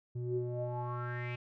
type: tone with low-pass filter sweep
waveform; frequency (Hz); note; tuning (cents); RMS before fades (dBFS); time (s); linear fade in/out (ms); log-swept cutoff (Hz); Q
square; 122; B2; -21; -37; 0.15-1.36; 10; 250 to 2600; 6.7
effects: none